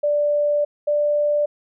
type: tone pair in turn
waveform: sine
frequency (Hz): 587.3 / 589.5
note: D5 / D5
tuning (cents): 0 / +6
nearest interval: unison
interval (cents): 6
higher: second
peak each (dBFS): -16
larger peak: neither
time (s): 0.03-0.65 / 0.87-1.46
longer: first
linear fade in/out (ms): 10
effects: none